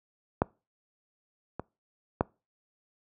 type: clicks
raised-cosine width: 1 ms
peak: -8 / -20 / -9 dBFS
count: 3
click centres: 0.419 / 1.596 / 2.209 s
effects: noise-tail reverb RT60 0.3 s tail -25 dB re dry + high-pass 60 Hz 12 dB/octave